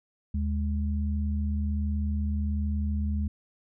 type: tone pair together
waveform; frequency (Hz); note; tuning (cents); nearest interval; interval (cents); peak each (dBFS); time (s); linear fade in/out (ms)
sine; 76.33 / 207.7; D#2 / G#3; -33 / 0; octave + perfect fourth; 1733; -26 / -32; 0.34-3.28; 5
effects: none